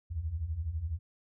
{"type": "beating tone pair", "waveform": "sine", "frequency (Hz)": [72, 84], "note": ["D2", "E2"], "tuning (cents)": [-34, 33], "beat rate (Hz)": 12, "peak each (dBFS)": [-38, -33], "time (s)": [0.1, 0.99], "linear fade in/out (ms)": 20, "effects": []}